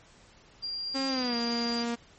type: tone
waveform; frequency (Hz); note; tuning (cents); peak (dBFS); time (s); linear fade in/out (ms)
sine; 4771; D8; +26; -32; 0.62-1.84; 20
type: tone with pitch glide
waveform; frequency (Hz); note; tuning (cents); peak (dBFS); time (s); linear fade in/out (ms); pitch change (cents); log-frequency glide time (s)
sawtooth; 269 to 235.5; C4 to A#3; +48 to +18; -25; 0.94-1.96; 20; -230; 1.09-1.36
effects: pink hiss -57 dBFS RMS until 2.18 s + MP3 32 kbps